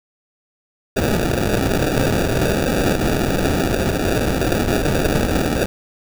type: noise with sample-and-hold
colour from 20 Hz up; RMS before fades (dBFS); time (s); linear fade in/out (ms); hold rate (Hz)
blue; -18; 0.96-5.66; 10; 1050
effects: none